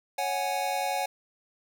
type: chord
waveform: square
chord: C# suspended fourth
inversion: none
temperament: equal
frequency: 554.4 / 740 / 830.6 Hz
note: C#5 / F#5 / G#5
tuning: 0 / 0 / 0 cents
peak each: -35 / -31 / -32 dBFS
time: 0.18-1.06 s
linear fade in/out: 5 ms
effects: none